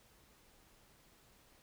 silence, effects pink hiss -66 dBFS RMS until 1.62 s

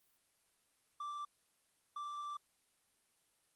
triangle tone bursts at uneven times, 1173 Hz, D6, 2 cents flat, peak -38 dBFS, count 2, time 1-1.25 / 1.96-2.37 s, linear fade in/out 5 ms, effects white hiss -75 dBFS RMS until 3.55 s + Opus 32 kbps

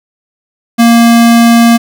square tone, 233.1 Hz, A#3, in tune, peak -3 dBFS, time 0.78-1.78 s, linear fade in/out 20 ms, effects none

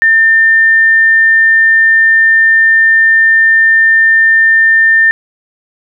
sine tone, 1800 Hz, A6, 39 cents sharp, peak -4 dBFS, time 0.02-5.11 s, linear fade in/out 0 ms, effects none

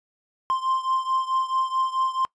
triangle beating tone pair, 1046.5 / 1051.1 Hz, C6 / C6, 0 / +8 cents, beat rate 4.6 Hz, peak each -22 / -25 dBFS, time 0.5-2.25 s, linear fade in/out 0 ms, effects noise-tail reverb RT60 0.1 s tail -23 dB re dry + resampled to 22050 Hz

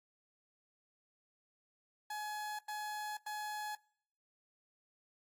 30% pulse tone bursts, 845 Hz, G#5, 30 cents sharp, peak -37 dBFS, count 3, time 2.1-3.752 s, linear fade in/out 5 ms, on 490 ms, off 91 ms, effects noise-tail reverb RT60 0.7 s tail -26 dB re dry + AAC 64 kbps

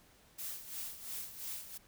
blue noise with tremolo, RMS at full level -41 dBFS, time 0.38-1.78 s, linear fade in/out 10 ms, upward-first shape sine, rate 2.9 Hz, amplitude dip 70%, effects pink hiss -64 dBFS RMS until 1.87 s

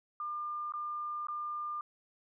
sine tone with dropouts, 1200 Hz, D6, 37 cents sharp, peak -35 dBFS, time 0.2-1.81 s, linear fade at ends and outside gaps 2 ms, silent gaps 0.722-0.737 / 1.27-1.284 s, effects none

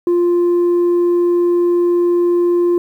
sine tone, 349.2 Hz, F4, in tune, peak -8 dBFS, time 0.07-2.78 s, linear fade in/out 2 ms, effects tanh soft clip ceiling -10 dBFS + 8-bit

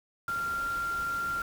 sine tone in noise, 1384 Hz, F6, 16 cents flat, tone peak -29 dBFS, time 0.28-1.42 s, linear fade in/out 2 ms, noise pink, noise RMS -44 dBFS, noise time 0.28-1.42 s, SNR +12 dB, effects none

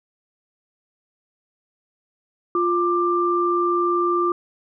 sine tone pair together, 350 / 1184.1 Hz, F4 / D6, +4 / +14 cents, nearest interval octave + major sixth, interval 2110 cents, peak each -20 dBFS, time 2.55-4.32 s, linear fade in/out 2 ms, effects none

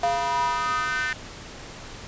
square tone with high-pass filter sweep, 138.59 Hz, C#3, in tune, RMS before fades -25 dBFS, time 0.03-1.13 s, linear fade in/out 2 ms, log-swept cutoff 710 to 1700 Hz, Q 6.2, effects pink hiss -40 dBFS RMS until 2.07 s + resampled to 16000 Hz

